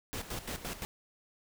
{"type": "noise with tremolo", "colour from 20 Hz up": "pink", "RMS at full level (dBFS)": -38, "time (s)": [0.13, 0.85], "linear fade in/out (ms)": 0, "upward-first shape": "square", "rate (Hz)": 5.8, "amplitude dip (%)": 70, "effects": []}